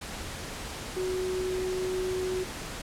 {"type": "tone in noise", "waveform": "sine", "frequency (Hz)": 370.6, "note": "F#4", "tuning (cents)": 3, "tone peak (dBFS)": -28, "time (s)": [0.96, 2.44], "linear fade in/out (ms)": 10, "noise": "pink", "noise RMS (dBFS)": -38, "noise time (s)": [0.01, 2.82], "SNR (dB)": 7, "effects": ["low-pass 10000 Hz 12 dB/octave"]}